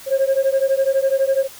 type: beating tone pair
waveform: sine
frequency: 533 / 545 Hz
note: C5 / C#5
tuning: +32 / -29 cents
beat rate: 12 Hz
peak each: -16 dBFS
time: 0.06-1.48 s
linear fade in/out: 50 ms
effects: tanh soft clip ceiling -11 dBFS + white hiss -40 dBFS RMS until 1.59 s